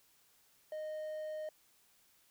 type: tone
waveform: triangle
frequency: 618 Hz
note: D#5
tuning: 12 cents flat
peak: -37 dBFS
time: 0.72-1.49 s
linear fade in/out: 2 ms
effects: white hiss -69 dBFS RMS until 2.3 s